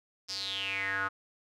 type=tone with band-pass filter sweep; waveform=square; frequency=97.4 Hz; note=G2; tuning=11 cents flat; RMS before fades=-34 dBFS; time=0.28-1.09 s; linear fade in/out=20 ms; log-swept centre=5300 to 1300 Hz; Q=7.7; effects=none